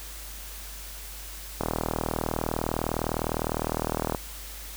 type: click train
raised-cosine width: 1 ms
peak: -12 dBFS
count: 102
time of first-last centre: 1.61-4.148 s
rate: 39.8 Hz
effects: added 50 Hz sine -41 dBFS peak until 4.76 s + white hiss -42 dBFS RMS until 4.76 s